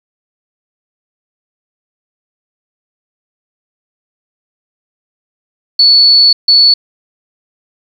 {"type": "tone bursts at uneven times", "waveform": "sine", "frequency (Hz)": 4435, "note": "C#8", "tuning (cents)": 0, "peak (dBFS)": -3, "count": 2, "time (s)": [[5.79, 6.33], [6.48, 6.74]], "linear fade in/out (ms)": 5, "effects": ["7-bit"]}